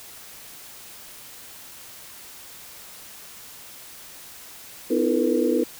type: tone cluster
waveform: sine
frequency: 251.9 / 310.6 / 339.2 / 448.5 / 488.5 Hz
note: B3 / D#4 / E4 / A4 / B4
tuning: +34 / -3 / +50 / +33 / -19 cents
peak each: -25 dBFS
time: 4.9-5.64 s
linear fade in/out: 10 ms
effects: white hiss -43 dBFS RMS until 5.79 s